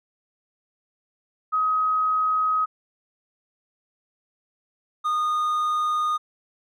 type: tone pair in turn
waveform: sine / triangle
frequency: 1264 / 1228.7 Hz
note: D#6 / D#6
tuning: +27 / -22 cents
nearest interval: unison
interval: 49 cents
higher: first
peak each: -19 dBFS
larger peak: neither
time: 1.52-2.66 / 5.04-6.18 s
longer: neither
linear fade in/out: 20 ms
effects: none